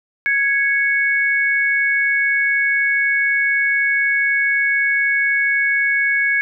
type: tone pair together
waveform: sine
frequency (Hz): 1661.2 / 2214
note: G#6 / C#7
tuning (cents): 0 / -3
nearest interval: perfect fourth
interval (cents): 497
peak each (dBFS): -17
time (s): 0.26-6.41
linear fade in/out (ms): 0
effects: none